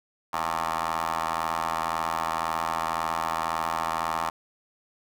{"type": "ring-modulated tone", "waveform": "15% pulse", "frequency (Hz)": 81.9, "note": "E2", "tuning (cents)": -11, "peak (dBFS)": -17, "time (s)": [0.33, 4.3], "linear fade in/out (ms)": 5, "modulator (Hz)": 990, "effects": []}